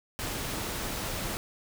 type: noise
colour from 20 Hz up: pink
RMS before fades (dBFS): -34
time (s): 0.19-1.37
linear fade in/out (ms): 0
effects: none